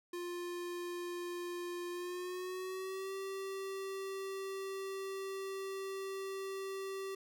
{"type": "tone with pitch glide", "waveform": "square", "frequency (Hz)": [351.2, 387.4], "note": ["F4", "G4"], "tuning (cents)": [10, -20], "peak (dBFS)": -40, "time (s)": [0.13, 7.15], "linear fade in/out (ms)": 5, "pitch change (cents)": 170, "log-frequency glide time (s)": [1.91, 3.14], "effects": []}